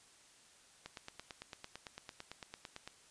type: click train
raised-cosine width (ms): 0.2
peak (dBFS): -28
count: 19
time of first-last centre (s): 0.86-2.876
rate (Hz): 8.93
effects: white hiss -63 dBFS RMS until 3.1 s + resampled to 22050 Hz